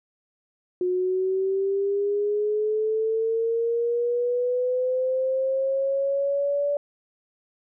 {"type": "linear sweep", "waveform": "sine", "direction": "up", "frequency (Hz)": [360, 578], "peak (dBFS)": -21, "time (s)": [0.81, 6.77], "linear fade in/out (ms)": 2, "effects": []}